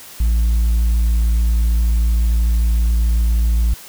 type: tone with hard clipping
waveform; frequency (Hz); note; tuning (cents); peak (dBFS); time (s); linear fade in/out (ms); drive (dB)
triangle; 56.7; A#1; -47; -11; 0.2-3.74; 5; 1
effects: white hiss -38 dBFS RMS until 3.88 s